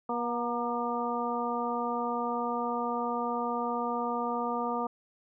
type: harmonic tone with a mistuned harmonic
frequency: 239.9 Hz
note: A#3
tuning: 50 cents sharp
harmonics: 1 / 2 / 3 / 4 / 5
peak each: -35 / -35 / -35 / -35 / -35 dBFS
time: 0.09-4.87 s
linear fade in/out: 5 ms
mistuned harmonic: 4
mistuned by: -45 cents
effects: none